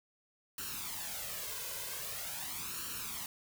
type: noise with flanger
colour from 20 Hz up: white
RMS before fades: -41 dBFS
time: 0.58-3.26 s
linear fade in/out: 2 ms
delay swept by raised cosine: 0.7 to 2 ms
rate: 0.44 Hz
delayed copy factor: +0.7
effects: none